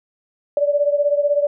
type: beating tone pair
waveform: sine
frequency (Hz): 576 / 592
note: D5 / D5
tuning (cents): -34 / +14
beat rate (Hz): 16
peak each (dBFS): -16 / -20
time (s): 0.57-1.47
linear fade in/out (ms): 2
effects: none